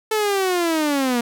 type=linear sweep; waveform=sawtooth; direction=down; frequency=440 to 233.1 Hz; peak=-14 dBFS; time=0.11-1.21 s; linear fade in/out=5 ms; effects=none